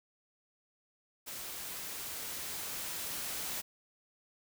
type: noise with level ramp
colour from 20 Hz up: white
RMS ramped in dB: -43 to -38 dBFS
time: 1.26-3.62 s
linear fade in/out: 20 ms
effects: none

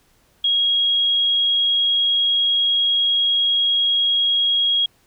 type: tone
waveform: sine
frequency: 3290 Hz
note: G#7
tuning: 17 cents flat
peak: -15 dBFS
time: 0.44-4.86 s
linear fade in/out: 5 ms
effects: pink hiss -59 dBFS RMS until 5.06 s

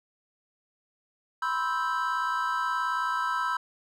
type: chord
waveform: triangle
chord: C major seventh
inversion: third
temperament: equal with one note detuned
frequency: 987.8 / 1046.5 / 1310.9 / 1568 Hz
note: B5 / C6 / E6 / G6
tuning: 0 / 0 / -10 / 0 cents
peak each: -29 / -33 / -28 / -31 dBFS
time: 1.42-3.57 s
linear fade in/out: 5 ms
effects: none

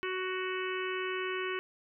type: harmonic tone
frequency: 372 Hz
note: F#4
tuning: 9 cents sharp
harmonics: 1 / 3 / 4 / 5 / 6 / 7 / 8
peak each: -35 / -40 / -41 / -42 / -43 / -43 / -44 dBFS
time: 0.03-1.59 s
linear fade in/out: 0 ms
effects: none

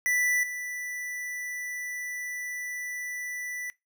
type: tone with level steps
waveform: square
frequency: 1976 Hz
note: B6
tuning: in tune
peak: -24 / -34 dBFS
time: 0.06-3.7 s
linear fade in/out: 0 ms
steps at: 0.43 s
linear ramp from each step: 5 ms
effects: noise-tail reverb RT60 0.2 s tail -21 dB re dry

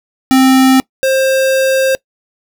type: tone pair in turn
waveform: square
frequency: 262.6 / 530.5 Hz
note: C4 / C5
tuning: +6 / +24 cents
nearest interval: octave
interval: 1218 cents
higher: second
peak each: -6 / -10 dBFS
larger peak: first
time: 0.31-0.8 / 1.03-1.95 s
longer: second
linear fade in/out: 0 ms
effects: noise-tail reverb RT60 0.1 s tail -23 dB re dry

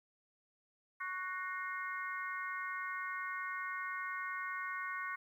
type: harmonic tone with a mistuned harmonic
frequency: 370 Hz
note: F#4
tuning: in tune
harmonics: 3 / 4 / 5 / 6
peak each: -42 / -43 / -44 / -46 dBFS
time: 1-5.16 s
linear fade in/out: 10 ms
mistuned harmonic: 6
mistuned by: -68 cents
effects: 12-bit

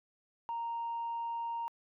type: tone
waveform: sine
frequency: 930 Hz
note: A#5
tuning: 4 cents flat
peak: -33 dBFS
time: 0.49-1.68 s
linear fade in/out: 0 ms
effects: tanh soft clip ceiling -31 dBFS

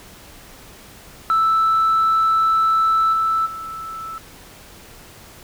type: tone with level steps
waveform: sine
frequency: 1318.5 Hz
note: E6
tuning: in tune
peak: -12 / -15 / -28 dBFS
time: 1.3-4.18 s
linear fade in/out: 0 ms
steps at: 3.12 / 3.45 s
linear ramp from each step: 20 ms
effects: tanh soft clip ceiling -11 dBFS + pink hiss -43 dBFS RMS until 5.43 s

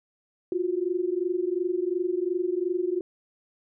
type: tone pair together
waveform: sine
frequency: 347.2 / 370 Hz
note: F4 / F#4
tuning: -10 / 0 cents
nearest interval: minor second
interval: 110 cents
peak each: -27 dBFS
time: 0.52-3.01 s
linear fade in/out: 2 ms
effects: none

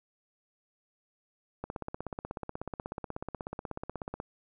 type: click train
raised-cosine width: 1 ms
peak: -22 dBFS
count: 43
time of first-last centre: 1.64-4.201 s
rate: 16.4 Hz
effects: none

